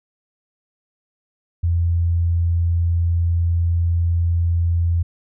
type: tone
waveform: sine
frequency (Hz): 85.1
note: F2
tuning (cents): -44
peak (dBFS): -15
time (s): 1.63-5.03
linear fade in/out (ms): 10
effects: none